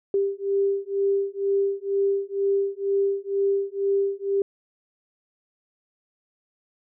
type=beating tone pair; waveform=sine; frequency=394.8 / 396.9 Hz; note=G4 / G4; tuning=+12 / +22 cents; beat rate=2.1 Hz; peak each=-24 dBFS; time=0.14-4.42 s; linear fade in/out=2 ms; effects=none